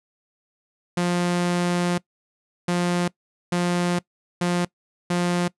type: tone bursts at uneven times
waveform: sawtooth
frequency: 176 Hz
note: F3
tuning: 14 cents sharp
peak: -16 dBFS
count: 5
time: 0.97-1.98 / 2.68-3.08 / 3.52-3.99 / 4.41-4.65 / 5.1-5.48 s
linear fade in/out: 5 ms
effects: noise-tail reverb RT60 0.1 s tail -22 dB re dry + resampled to 24000 Hz